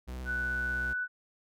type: tone with vibrato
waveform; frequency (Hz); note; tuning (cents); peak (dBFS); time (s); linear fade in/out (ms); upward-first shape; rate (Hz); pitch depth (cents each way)
45% pulse; 63.2; B1; +41; -37; 0.07-0.94; 20; sine; 16; 46
type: tone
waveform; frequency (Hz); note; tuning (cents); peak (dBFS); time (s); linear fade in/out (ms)
sine; 1487; F#6; +8; -30; 0.25-1.08; 50
effects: none